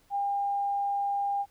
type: tone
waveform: sine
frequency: 803 Hz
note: G5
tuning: 41 cents sharp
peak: -26 dBFS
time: 0.1-1.46 s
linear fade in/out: 50 ms
effects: pink hiss -65 dBFS RMS until 1.5 s